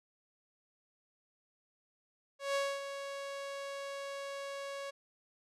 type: tone with ADSR envelope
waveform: sawtooth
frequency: 556 Hz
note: C#5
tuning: 5 cents sharp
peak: -26 dBFS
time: 2.39-4.91 s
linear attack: 160 ms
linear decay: 250 ms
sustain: -10 dB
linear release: 14 ms
effects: low-pass 8000 Hz 12 dB/octave